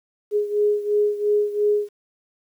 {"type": "beating tone pair", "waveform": "sine", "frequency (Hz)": [415.3, 418.2], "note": ["G#4", "G#4"], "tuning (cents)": [0, 12], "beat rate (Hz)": 2.9, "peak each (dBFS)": [-19, -23], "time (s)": [0.31, 1.89], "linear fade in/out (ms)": 50, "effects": ["9-bit"]}